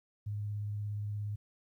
sine tone with vibrato, 103.83 Hz, G#2, in tune, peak -34 dBFS, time 0.26-1.36 s, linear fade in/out 10 ms, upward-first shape sine, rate 17 Hz, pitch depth 15 cents each way, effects 12-bit

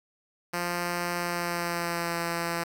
5% pulse tone with pitch glide, 174.61 to 169.74 Hz, F3 to F3, 0 to -49 cents, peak -17 dBFS, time 0.53-2.64 s, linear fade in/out 10 ms, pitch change -49 cents, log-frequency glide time 1.16-2.18 s, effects 9-bit

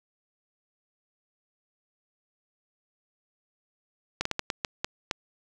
slowing click train, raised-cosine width 0.2 ms, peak -10 dBFS, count 8, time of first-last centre 4.21-5.112 s, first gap 44 ms, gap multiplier 1.35, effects none

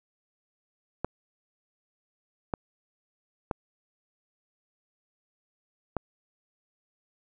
clicks, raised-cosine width 1 ms, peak -14 dBFS, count 4, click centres 1.046 / 2.538 / 3.512 / 5.967 s, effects none

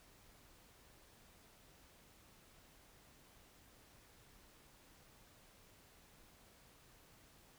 silence, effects pink hiss -65 dBFS RMS until 7.58 s

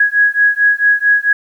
sine beating tone pair, 1661.2 / 1665.7 Hz, G#6 / G#6, 0 / +5 cents, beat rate 4.5 Hz, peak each -12 dBFS, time 0-1.33 s, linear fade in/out 5 ms, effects 8-bit

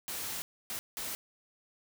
white noise bursts at uneven times, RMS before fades -38 dBFS, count 3, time 0.08-0.42 / 0.7-0.79 / 0.97-1.15 s, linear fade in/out 0 ms, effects none

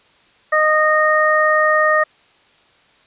harmonic tone, 617 Hz, D#5, 15 cents flat, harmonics 1 / 2 / 3, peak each -16 / -16 / -16 dBFS, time 0.52-2.04 s, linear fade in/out 10 ms, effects white hiss -53 dBFS RMS until 3.06 s + resampled to 8000 Hz

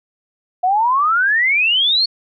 sine exponential sweep, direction up, 708 to 4435 Hz, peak -12 dBFS, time 0.63-2.06 s, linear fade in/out 10 ms, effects none

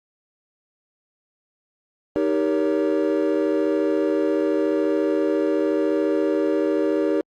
triangle chord, Eb dominant seventh, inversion none, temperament equal with one note detuned, 311.1 / 392 / 466.2 / 563.1 Hz, Eb4 / G4 / Bb4 / Db5, 0 / 0 / 0 / +27 cents, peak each -20 / -21 / -23 / -23 dBFS, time 2.16-7.21 s, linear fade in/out 0 ms, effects tanh soft clip ceiling -9 dBFS + Opus 48 kbps

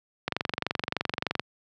click train, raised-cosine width 0.3 ms, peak -10 dBFS, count 27, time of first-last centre 0.28-1.396 s, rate 23.3 Hz, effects high-pass 100 Hz 12 dB/octave

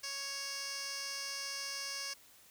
15% pulse tone with band-pass filter, 554.4 Hz, C#5, in tune, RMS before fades -41 dBFS, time 0.03-2.14 s, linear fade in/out 10 ms, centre 5300 Hz, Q 1.8, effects white hiss -61 dBFS RMS until 2.5 s

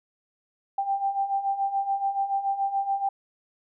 sine beating tone pair, 784 / 791 Hz, G5 / G5, 0 / +15 cents, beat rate 7 Hz, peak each -30 / -25 dBFS, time 0.78-3.09 s, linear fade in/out 5 ms, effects none

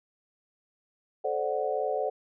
sine chord, D dominant seventh, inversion second, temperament equal with one note detuned, 434.2 / 523.3 / 587.3 / 740 Hz, A4 / C5 / D5 / F#5, -23 / 0 / 0 / 0 cents, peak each -32 dBFS, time 1.24-2.1 s, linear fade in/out 10 ms, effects none

